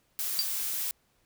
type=noise; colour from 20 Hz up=blue; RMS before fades=-32 dBFS; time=0.19-0.91 s; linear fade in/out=0 ms
type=tone with exponential decay; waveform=sine; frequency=4699 Hz; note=D8; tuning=in tune; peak=-20 dBFS; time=0.39-0.48 s; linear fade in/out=0 ms; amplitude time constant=18 ms
effects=pink hiss -70 dBFS RMS until 1.25 s